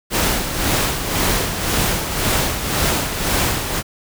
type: noise with tremolo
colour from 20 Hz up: pink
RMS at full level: -17 dBFS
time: 0.1-3.83 s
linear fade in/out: 50 ms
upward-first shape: sine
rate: 1.9 Hz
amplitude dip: 55%
effects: none